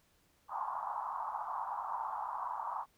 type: band-pass noise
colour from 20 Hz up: pink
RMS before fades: -39 dBFS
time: 0.48-2.86 s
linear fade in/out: 50 ms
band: 840 to 1100 Hz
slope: 48 dB/octave
effects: pink hiss -71 dBFS RMS until 2.97 s